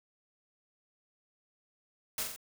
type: noise with echo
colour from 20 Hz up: white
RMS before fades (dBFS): -34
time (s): 2.18-2.23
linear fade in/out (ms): 2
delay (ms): 44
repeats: 3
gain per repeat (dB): -4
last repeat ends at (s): 2.362
effects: none